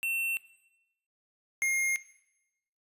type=tone pair in turn; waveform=square; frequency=2700 / 2133 Hz; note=E7 / C7; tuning=+41 / +33 cents; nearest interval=major third; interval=408 cents; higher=first; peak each=-30 / -26 dBFS; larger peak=second; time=0.03-0.37 / 1.62-1.96 s; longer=neither; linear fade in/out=0 ms; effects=noise-tail reverb RT60 0.9 s tail -17 dB re dry + resampled to 32000 Hz